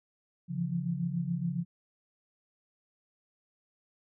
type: tone cluster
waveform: sine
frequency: 139.2 / 168 / 175.1 Hz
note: C#3 / E3 / F3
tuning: +8 / +33 / +5 cents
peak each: -35 / -36 / -32 dBFS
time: 0.48-1.65 s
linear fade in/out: 50 ms
effects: none